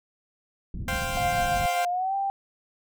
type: low-pass noise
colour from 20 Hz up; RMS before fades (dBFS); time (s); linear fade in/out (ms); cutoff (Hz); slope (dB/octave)
pink; -33; 0.74-1.66; 2; 220; 24
type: chord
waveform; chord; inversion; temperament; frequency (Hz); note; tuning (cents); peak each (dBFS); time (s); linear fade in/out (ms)
15% pulse; C suspended fourth; none; equal; 523.3 / 698.5 / 784; C5 / F5 / G5; 0 / 0 / 0; -26; 0.88-1.85; 2
type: tone with pitch glide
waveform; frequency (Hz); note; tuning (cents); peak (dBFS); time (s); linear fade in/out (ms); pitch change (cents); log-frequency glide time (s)
sine; 706 to 787.9; F5 to G5; +19 to +9; -24; 1.17-2.3; 0; +190; 1.89-2.15
effects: none